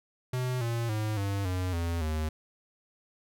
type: tone with pitch steps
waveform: square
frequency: 126.6 / 116.77 / 107.69 / 99.33 / 91.61 / 84.5 / 77.93 Hz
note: B2 / A#2 / A2 / G2 / F#2 / E2 / D#2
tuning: +43 / +3 / -37 / +23 / -17 / +43 / +3 cents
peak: -29 dBFS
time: 0.33-2.29 s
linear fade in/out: 5 ms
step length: 280 ms
effects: none